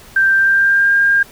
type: tone with pitch glide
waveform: sine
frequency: 1572 to 1607.8 Hz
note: G6 to G6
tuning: +4 to +43 cents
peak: -9 dBFS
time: 0.16-1.23 s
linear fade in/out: 5 ms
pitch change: +39 cents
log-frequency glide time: 0.32-0.94 s
effects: pink hiss -41 dBFS RMS until 1.31 s